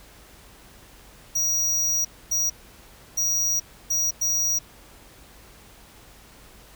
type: tone bursts at uneven times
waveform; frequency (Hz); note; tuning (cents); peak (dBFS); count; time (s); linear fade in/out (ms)
square; 5760; F#8; -47; -21; 5; 1.35-2.05 / 2.31-2.5 / 3.17-3.6 / 3.9-4.11 / 4.21-4.59; 10
effects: added 50 Hz sine -54 dBFS peak until 6.75 s + pink hiss -50 dBFS RMS until 6.75 s